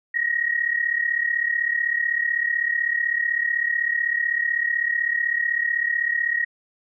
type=tone pair together; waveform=sine; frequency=1864.7 / 1900.6 Hz; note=A#6 / A#6; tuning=0 / +33 cents; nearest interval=unison; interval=33 cents; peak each=-24 / -22 dBFS; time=0.14-6.45 s; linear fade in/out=10 ms; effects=none